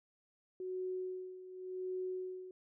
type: tone with tremolo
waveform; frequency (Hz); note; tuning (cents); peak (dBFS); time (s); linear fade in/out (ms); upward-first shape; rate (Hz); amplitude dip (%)
sine; 370; F#4; 0; -36; 0.6-2.51; 2; sine; 0.89; 75
effects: none